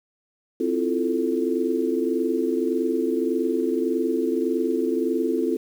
sine chord, F major seventh, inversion second, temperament equal with one note detuned, 261.6 / 329.6 / 351.3 / 440 Hz, C4 / E4 / F4 / A4, 0 / 0 / +10 / 0 cents, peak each -26 dBFS, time 0.6-5.57 s, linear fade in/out 5 ms, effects 8-bit

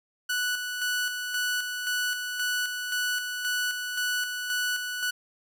sawtooth tone with tremolo, 1480 Hz, F#6, in tune, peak -22 dBFS, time 0.29-5.11 s, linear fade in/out 10 ms, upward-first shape square, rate 1.9 Hz, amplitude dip 45%, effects none

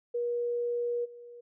sine tone with level steps, 478.9 Hz, A#4, 47 cents sharp, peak -28 / -45 dBFS, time 0.14-1.41 s, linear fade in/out 10 ms, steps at 1.04 s, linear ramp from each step 20 ms, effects none

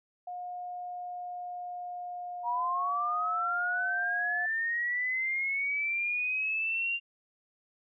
sine tone with pitch glide, 717 to 711.2 Hz, F5 to F5, +45 to +31 cents, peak -36 dBFS, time 0.27-4.46 s, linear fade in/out 5 ms, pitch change -14 cents, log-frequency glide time 0.53-2.8 s
sine linear sweep, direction up, 940 to 2790 Hz, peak -28 dBFS, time 2.43-7 s, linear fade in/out 50 ms
effects none

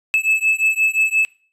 triangle beating tone pair, 2607 / 2612.7 Hz, E7 / E7, -20 / -16 cents, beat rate 5.7 Hz, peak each -16 dBFS, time 0.14-1.25 s, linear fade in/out 0 ms, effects noise-tail reverb RT60 0.4 s tail -20 dB re dry + resampled to 32000 Hz

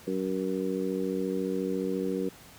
harmonic tone, 94.3 Hz, F#2, 33 cents sharp, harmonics 2 / 3 / 4 / 5, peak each -33 / -33 / -33 / -33 dBFS, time 0.07-2.29 s, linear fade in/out 5 ms, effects pink hiss -51 dBFS RMS until 2.58 s + high-pass 60 Hz 12 dB/octave

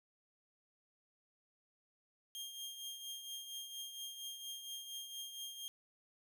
sawtooth tone with tremolo, 3215 Hz, G7, 43 cents sharp, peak -39 dBFS, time 2.35-5.68 s, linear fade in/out 0 ms, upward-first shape triangle, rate 4.3 Hz, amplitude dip 60%, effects none

